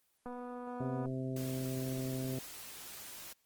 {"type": "click train", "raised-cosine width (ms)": 1, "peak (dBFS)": -31, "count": 197, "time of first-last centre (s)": [0.26, 1.057], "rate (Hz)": 246}
{"type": "harmonic tone", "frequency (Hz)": 130.6, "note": "C3", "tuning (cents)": -3, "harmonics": [1, 2, 3, 4, 5], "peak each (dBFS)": [-38, -39, -44, -48, -48], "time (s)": [0.8, 2.39], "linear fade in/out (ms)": 5}
{"type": "noise", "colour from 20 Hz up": "white", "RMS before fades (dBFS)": -48, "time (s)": [1.36, 3.33], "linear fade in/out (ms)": 5}
{"effects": ["white hiss -75 dBFS RMS until 3.45 s", "Opus 24 kbps"]}